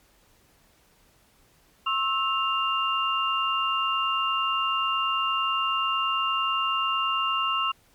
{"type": "tone cluster", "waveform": "sine", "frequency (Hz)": [1080, 1309, 2794], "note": ["C#6", "E6", "F7"], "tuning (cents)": [-45, -13, 0], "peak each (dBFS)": -27, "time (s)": [1.86, 7.72], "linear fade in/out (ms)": 10, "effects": ["pink hiss -61 dBFS RMS until 7.94 s", "MP3 96 kbps"]}